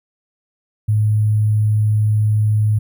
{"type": "tone with sample-and-hold", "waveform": "sine", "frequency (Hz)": 106.7, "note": "G#2", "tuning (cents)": 47, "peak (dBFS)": -12, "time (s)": [0.88, 2.79], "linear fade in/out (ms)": 10, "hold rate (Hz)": 11025, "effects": []}